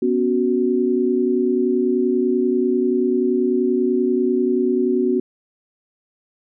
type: chord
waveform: sine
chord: B suspended second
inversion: none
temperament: equal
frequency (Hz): 246.9 / 277.2 / 370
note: B3 / C#4 / F#4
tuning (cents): 0 / 0 / 0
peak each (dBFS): -20 / -23 / -18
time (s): 0.02-5.2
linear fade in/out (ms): 5
effects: none